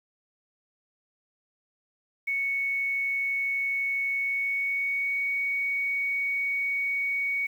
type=tone with pitch glide; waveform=sine; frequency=2217 to 2236 Hz; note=C#7 to C#7; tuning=0 to +14 cents; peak=-25 dBFS; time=2.27-7.47 s; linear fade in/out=10 ms; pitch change=+14 cents; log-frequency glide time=4.14-5.25 s; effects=9-bit